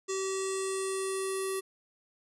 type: tone with low-pass filter sweep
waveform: square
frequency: 383.6 Hz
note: G4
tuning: 37 cents flat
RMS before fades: -33 dBFS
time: 0.08-1.61 s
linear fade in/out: 20 ms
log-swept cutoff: 7200 to 11000 Hz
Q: 6.4
effects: none